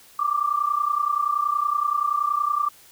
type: tone pair together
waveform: sine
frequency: 1162 / 1192.6 Hz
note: D6 / D6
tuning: -19 / +26 cents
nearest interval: unison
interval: 45 cents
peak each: -23 dBFS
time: 0.19-2.69 s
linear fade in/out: 5 ms
effects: white hiss -51 dBFS RMS until 2.91 s